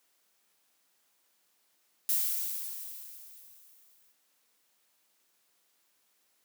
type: noise with exponential decay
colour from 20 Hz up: violet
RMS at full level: -27 dBFS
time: 2.09-4.12 s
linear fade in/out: 1 ms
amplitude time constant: 440 ms
effects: white hiss -72 dBFS RMS until 6.44 s + high-pass 200 Hz 12 dB/octave